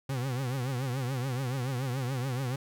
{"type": "tone with vibrato", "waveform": "40% pulse", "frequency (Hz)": 129.1, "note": "C3", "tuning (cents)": -23, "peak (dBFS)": -29, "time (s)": [0.09, 2.56], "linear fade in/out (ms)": 5, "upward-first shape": "triangle", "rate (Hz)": 7, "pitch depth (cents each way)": 150, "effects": []}